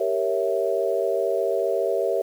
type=chord; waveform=sine; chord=G diminished seventh; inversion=none; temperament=equal; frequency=392 / 466.2 / 554.4 / 659.3 Hz; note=G4 / Bb4 / Db5 / Fb5; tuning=0 / 0 / 0 / 0 cents; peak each=-26 dBFS; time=0-2.22 s; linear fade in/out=5 ms; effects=8-bit